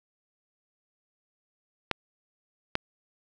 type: clicks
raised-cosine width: 0.3 ms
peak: -9 dBFS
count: 2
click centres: 1.913 / 2.754 s
effects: none